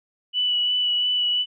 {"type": "tone with vibrato", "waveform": "sine", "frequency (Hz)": 2960, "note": "F#7", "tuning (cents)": 0, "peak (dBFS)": -19, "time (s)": [0.33, 1.46], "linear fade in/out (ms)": 50, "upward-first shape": "sine", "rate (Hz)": 2.9, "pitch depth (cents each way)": 14, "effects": []}